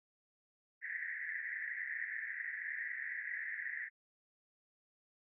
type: band-pass noise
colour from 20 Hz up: white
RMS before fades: -42 dBFS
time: 0.81-3.9 s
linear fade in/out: 50 ms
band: 1700 to 2000 Hz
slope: 96 dB/octave
effects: none